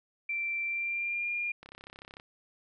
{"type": "tone with pitch glide", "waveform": "sine", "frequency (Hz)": [2349, 2411], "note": ["D7", "D7"], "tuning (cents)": [0, 45], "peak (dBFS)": -30, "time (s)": [0.29, 1.52], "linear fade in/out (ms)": 5, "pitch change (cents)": 45, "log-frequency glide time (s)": [0.65, 1.3]}
{"type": "click train", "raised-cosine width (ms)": 0.3, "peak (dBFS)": -31, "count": 20, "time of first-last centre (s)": [1.63, 2.199], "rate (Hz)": 33.4}
{"effects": []}